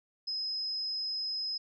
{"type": "tone", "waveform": "sine", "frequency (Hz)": 5090, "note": "D#8", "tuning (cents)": 39, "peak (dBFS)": -32, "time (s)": [0.27, 1.58], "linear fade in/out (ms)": 10, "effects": []}